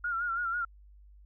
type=tone with vibrato; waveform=sine; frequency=1396.9 Hz; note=F6; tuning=in tune; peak=-29 dBFS; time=0.04-0.65 s; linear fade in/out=5 ms; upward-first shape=sine; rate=6.1 Hz; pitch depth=67 cents each way; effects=added 50 Hz sine -52 dBFS peak until 1.25 s